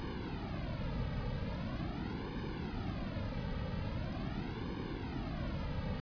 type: noise with flanger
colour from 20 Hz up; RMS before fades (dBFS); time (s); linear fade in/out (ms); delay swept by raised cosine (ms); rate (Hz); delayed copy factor
brown; -39; 0-6; 0; 1.5 to 2.9; 0.42; -0.95
effects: resampled to 11025 Hz